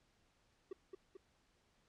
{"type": "tone with echo", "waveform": "triangle", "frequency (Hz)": 381, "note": "G4", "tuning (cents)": -49, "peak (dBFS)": -40, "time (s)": [0.71, 0.73], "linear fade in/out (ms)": 5, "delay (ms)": 220, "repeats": 2, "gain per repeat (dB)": -4, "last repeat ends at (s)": 1.17, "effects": ["pink hiss -75 dBFS RMS until 1.88 s", "low-pass 7000 Hz 12 dB/octave"]}